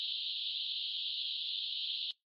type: band-pass noise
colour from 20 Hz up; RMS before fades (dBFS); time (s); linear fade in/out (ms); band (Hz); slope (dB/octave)
pink; -38; 0-2.11; 0; 3000 to 4200; 96
effects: noise-tail reverb RT60 0.2 s tail -25 dB re dry + AAC 32 kbps